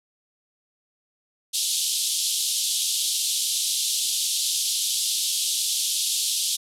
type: band-pass noise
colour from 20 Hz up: pink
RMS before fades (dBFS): -25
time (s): 1.53-6.57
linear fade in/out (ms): 20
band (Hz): 3200 to 12000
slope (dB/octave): 48
effects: none